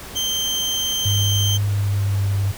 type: tone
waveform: 30% pulse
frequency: 3136 Hz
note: G7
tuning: in tune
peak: -17 dBFS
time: 0.15-1.58 s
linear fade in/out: 20 ms
type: tone with pitch glide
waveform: sine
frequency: 101.9 to 98.83 Hz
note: G#2 to G2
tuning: -32 to +15 cents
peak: -17 dBFS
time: 1.05-2.52 s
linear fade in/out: 10 ms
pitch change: -53 cents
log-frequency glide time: 1.58-2.24 s
effects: pink hiss -36 dBFS RMS until 2.57 s